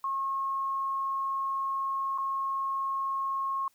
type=tone with dropouts; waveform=sine; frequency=1084 Hz; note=C#6; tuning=39 cents flat; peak=-28 dBFS; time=0.04-3.68 s; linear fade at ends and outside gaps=2 ms; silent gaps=2.178-2.183 s; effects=white hiss -68 dBFS RMS until 3.74 s